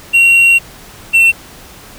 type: tone pair in turn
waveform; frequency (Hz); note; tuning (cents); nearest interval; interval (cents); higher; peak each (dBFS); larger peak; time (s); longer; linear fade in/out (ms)
triangle; 2744 / 2703; F7 / E7; -31 / +43; unison; 26; first; -3; neither; 0.13-0.59 / 1.13-1.32; first; 20
effects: pink hiss -36 dBFS RMS until 1.98 s